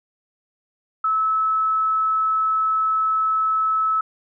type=tone; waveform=sine; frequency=1300 Hz; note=E6; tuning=24 cents flat; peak=-17 dBFS; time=1.04-4.01 s; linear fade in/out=5 ms; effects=none